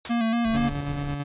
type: noise with exponential decay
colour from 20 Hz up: white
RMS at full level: -29 dBFS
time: 0.05-0.26 s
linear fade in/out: 2 ms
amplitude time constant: 45 ms
type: tone with vibrato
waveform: square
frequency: 230.1 Hz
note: A#3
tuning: 22 cents flat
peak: -22 dBFS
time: 0.09-0.7 s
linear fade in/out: 20 ms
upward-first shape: square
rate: 4.2 Hz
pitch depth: 40 cents each way
type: noise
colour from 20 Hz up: brown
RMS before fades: -35 dBFS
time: 0.45-1.15 s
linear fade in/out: 5 ms
type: tone with tremolo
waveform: 30% pulse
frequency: 143.2 Hz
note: D3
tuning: 43 cents flat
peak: -24 dBFS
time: 0.53-1.24 s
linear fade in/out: 20 ms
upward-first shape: square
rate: 9 Hz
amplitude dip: 30%
effects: resampled to 8000 Hz